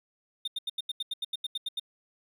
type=tone bursts; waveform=triangle; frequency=3630 Hz; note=A#7; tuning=47 cents flat; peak=-28 dBFS; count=13; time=0.45-1.797 s; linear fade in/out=5 ms; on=27 ms; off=83 ms; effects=11-bit